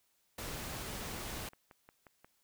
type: noise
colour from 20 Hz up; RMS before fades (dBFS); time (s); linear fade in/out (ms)
pink; -42; 0.38-1.49; 5
type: click train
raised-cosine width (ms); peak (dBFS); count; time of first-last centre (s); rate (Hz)
0.5; -39; 8; 1-2.246; 5.62
effects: white hiss -75 dBFS RMS until 2.43 s